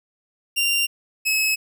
sawtooth tone pair in turn, 2779 / 2576 Hz, F7 / E7, -9 / -41 cents, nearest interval minor second, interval 132 cents, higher first, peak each -15 dBFS, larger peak neither, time 0.56-0.87 / 1.25-1.56 s, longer neither, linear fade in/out 20 ms, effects none

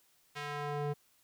square tone with band-pass filter sweep, 146.2 Hz, D3, 7 cents flat, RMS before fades -37 dBFS, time 0.35-0.94 s, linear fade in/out 20 ms, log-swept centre 2400 to 390 Hz, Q 0.81, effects white hiss -69 dBFS RMS until 1.23 s

